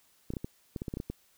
clicks, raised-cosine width 3 ms, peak -22 dBFS, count 11, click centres 0.304 / 0.337 / 0.368 / 0.445 / 0.762 / 0.819 / 0.882 / 0.939 / 0.971 / 1.001 / 1.1 s, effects white hiss -66 dBFS RMS until 1.37 s

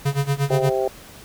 square tone with tremolo, 140 Hz, C#3, 18 cents sharp, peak -17 dBFS, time 0.05-0.7 s, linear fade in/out 10 ms, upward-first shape sine, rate 8.5 Hz, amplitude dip 90%
harmonic tone, 130.81 Hz, C3, in tune, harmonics 3 / 4 / 5 / 6, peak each -22 / -24 / -26 / -28 dBFS, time 0.5-0.88 s, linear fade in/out 5 ms
effects pink hiss -43 dBFS RMS until 1.24 s

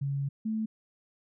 sine tone pair in turn, 139.3 / 219.2 Hz, C#3 / A3, +9 / -6 cents, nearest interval minor sixth, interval 785 cents, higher second, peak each -28 dBFS, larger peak neither, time 0.01-0.29 / 0.45-0.66 s, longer first, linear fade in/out 10 ms, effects none

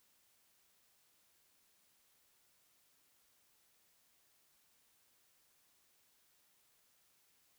silence, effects white hiss -73 dBFS RMS until 7.58 s

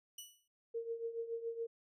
15% pulse tone with exponential decay, 2951 Hz, F#7, 5 cents flat, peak -37 dBFS, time 0.18-0.48 s, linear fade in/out 5 ms, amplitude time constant 64 ms
sine tone with tremolo, 460.8 Hz, A#4, 20 cents flat, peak -35 dBFS, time 0.74-1.67 s, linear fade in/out 10 ms, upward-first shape triangle, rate 7.1 Hz, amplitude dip 80%
effects none

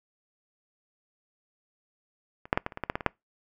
clicks, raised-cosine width 0.5 ms, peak -28 / -6 / -8 / -15 / -27 / -20 / -14 / -11 / -13 / -20 / -6 dBFS, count 11, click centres 2.455 / 2.529 / 2.575 / 2.664 / 2.722 / 2.774 / 2.837 / 2.899 / 2.955 / 3.008 / 3.063 s, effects noise-tail reverb RT60 0.2 s tail -26 dB re dry

